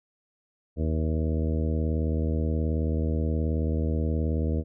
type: harmonic tone with a mistuned harmonic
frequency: 78.7 Hz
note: D#2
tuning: 20 cents sharp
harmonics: 1 / 2 / 3 / 4 / 5 / 6 / 7 / 8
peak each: -25 / -32 / -32 / -35 / -40 / -36 / -41 / -44 dBFS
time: 0.76-4.64 s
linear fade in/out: 50 ms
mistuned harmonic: 8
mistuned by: +51 cents
effects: none